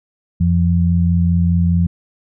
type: tone pair together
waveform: sine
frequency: 87.31 / 172.22 Hz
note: F2 / F3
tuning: 0 / -24 cents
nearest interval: octave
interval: 1176 cents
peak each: -14 dBFS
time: 0.4-1.87 s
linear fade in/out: 10 ms
effects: none